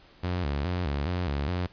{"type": "tone with vibrato", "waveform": "sawtooth", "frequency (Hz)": 79.9, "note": "D#2", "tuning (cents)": 47, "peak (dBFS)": -23, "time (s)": [0.23, 1.67], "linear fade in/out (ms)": 10, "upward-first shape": "square", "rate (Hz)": 2.4, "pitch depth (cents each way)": 200, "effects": ["pink hiss -56 dBFS RMS until 1.72 s", "resampled to 11025 Hz"]}